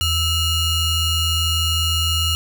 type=ring-modulated tone; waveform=40% pulse; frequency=1396.9 Hz; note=F6; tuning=in tune; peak=-13 dBFS; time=0.01-2.35 s; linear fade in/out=0 ms; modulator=1480 Hz; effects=none